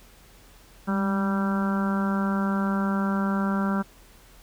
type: harmonic tone with a mistuned harmonic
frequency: 194.9 Hz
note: G3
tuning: 10 cents flat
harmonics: 1 / 2 / 3 / 4 / 5 / 6 / 7 / 8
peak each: -23 / -36 / -36 / -38 / -35 / -38 / -33 / -38 dBFS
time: 0.87-3.83 s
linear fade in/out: 20 ms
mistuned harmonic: 1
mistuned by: +34 cents
effects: added 42 Hz sine -53 dBFS peak until 4.42 s + pink hiss -54 dBFS RMS until 4.42 s